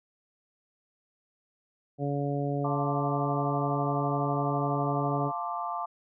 harmonic tone, 142.1 Hz, C#3, 43 cents sharp, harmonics 1 / 2 / 3 / 4 / 5, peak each -30 / -33 / -35 / -36 / -37 dBFS, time 1.98-5.32 s, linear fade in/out 50 ms
sine chord, D minor seventh, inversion first, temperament equal, 698.5 / 880 / 1046.5 / 1174.7 Hz, F5 / A5 / C6 / D6, 0 / 0 / 0 / 0 cents, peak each -35 / -36 / -38 / -35 dBFS, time 2.64-5.86 s, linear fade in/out 10 ms
effects none

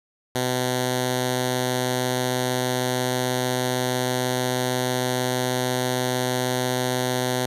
5% pulse tone with notch filter, 126.3 Hz, B2, 39 cents sharp, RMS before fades -24 dBFS, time 0.35-7.46 s, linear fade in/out 5 ms, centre 1200 Hz, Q 1.3, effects resampled to 32000 Hz + 8-bit

